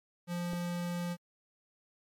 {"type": "tone", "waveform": "square", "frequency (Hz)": 174.61, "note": "F3", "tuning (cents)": 0, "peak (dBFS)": -34, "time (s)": [0.27, 1.17], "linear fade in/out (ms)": 50}
{"type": "clicks", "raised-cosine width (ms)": 2, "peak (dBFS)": -33, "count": 2, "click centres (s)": [0.532, 0.535]}
{"effects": ["MP3 64 kbps"]}